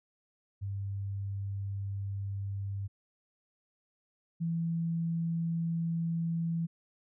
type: tone pair in turn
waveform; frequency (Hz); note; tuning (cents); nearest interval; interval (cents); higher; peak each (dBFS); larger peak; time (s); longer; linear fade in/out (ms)
sine; 99 / 166.5; G2 / E3; +18 / +18; major sixth; 900; second; -33 / -29; second; 0.61-2.88 / 4.4-6.67; neither; 20
effects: none